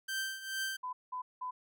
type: tone with tremolo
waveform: sawtooth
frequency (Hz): 1562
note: G6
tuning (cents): -7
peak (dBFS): -29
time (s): 0.08-0.77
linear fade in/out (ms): 10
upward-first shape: triangle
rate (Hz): 2.3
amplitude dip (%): 80
type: tone bursts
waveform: sine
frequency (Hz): 1005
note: B5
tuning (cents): +30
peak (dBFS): -36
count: 3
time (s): 0.83-1.51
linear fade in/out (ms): 10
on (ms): 100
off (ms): 190
effects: none